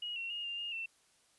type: tone with pitch steps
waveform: sine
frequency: 2893 / 2730 / 2852 / 2796 / 2836 / 2688 Hz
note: F#7 / F7 / F7 / F7 / F7 / E7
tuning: -40 / -40 / +36 / +1 / +26 / +33 cents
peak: -37 dBFS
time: 0.02-0.86 s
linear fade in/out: 5 ms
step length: 140 ms
effects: white hiss -69 dBFS RMS until 1.38 s + resampled to 24000 Hz